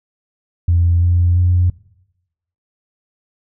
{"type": "tone with pitch steps", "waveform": "sine", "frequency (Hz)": [86, 87.55, 89.14], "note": ["F2", "F2", "F2"], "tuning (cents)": [-26, 5, 36], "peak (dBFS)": -9, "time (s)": [0.68, 1.7], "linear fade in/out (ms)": 5, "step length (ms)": 340, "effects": ["noise-tail reverb RT60 0.9 s tail -21 dB re dry", "tanh soft clip ceiling -5 dBFS"]}